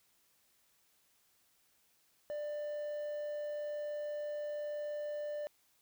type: tone with quantisation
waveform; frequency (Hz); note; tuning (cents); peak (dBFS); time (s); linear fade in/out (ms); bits
triangle; 593; D5; +17; -35; 2.3-5.47; 0; 10
effects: white hiss -72 dBFS RMS until 5.81 s